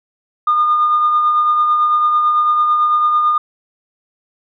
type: tone with tremolo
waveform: sine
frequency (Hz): 1217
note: D#6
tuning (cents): -39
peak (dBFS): -8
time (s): 0.47-3.38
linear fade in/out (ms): 5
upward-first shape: triangle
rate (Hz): 9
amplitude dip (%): 40
effects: tanh soft clip ceiling -6 dBFS